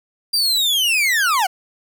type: linear sweep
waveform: 40% pulse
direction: down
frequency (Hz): 4790 to 698.5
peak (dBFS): -14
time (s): 0.33-1.47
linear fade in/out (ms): 10
effects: 8-bit